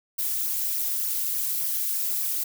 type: noise with flanger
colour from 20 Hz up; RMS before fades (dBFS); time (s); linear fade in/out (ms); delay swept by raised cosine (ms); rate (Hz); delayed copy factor
violet; -27; 0.18-2.44; 10; 0.25 to 4.35; 3.4; -1
effects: none